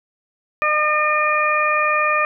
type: harmonic tone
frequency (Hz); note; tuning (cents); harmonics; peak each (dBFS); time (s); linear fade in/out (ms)
606; D#5; -46; 1 / 2 / 3 / 4; -23 / -18 / -23 / -21; 0.62-2.25; 0
effects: none